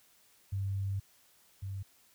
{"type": "tone pair in turn", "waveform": "sine", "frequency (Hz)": [97.9, 97.35], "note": ["G2", "G2"], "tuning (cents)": [-2, -12], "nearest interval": "unison", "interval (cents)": 10, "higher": "first", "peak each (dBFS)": [-31, -36], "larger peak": "first", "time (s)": [[0.52, 1], [1.62, 1.83]], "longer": "first", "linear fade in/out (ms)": 10, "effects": ["white hiss -65 dBFS RMS until 2.14 s"]}